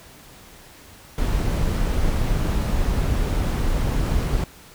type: noise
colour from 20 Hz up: brown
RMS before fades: -21 dBFS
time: 1.18-4.44 s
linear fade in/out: 2 ms
effects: pink hiss -46 dBFS RMS until 4.74 s